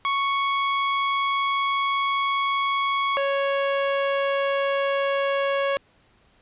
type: tone pair in turn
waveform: sawtooth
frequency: 1108.7 / 554.4 Hz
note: C#6 / C#5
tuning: 0 / 0 cents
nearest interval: octave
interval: 1200 cents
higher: first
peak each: -17 / -17 dBFS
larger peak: neither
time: 0.05-3.17 / 3.17-5.77 s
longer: first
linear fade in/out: 0 ms
effects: pink hiss -60 dBFS RMS until 6.41 s + resampled to 8000 Hz